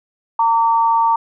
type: tone pair together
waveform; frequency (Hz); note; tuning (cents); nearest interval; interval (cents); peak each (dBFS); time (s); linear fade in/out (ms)
sine; 915.1 / 1153; A#5 / D6; -32 / -32; major third; 400; -12 / -20; 0.39-1.16; 5
effects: none